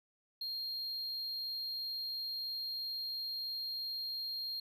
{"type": "tone", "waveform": "triangle", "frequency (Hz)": 4221, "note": "C8", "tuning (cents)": 14, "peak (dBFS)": -36, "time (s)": [0.41, 4.6], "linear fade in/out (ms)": 5, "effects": []}